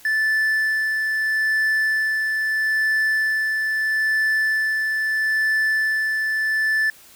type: tone with tremolo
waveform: triangle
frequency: 1753 Hz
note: A6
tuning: 7 cents flat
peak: -15 dBFS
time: 0.05-6.9 s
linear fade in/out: 2 ms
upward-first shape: sine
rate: 0.77 Hz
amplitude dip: 30%
effects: white hiss -48 dBFS RMS until 7.15 s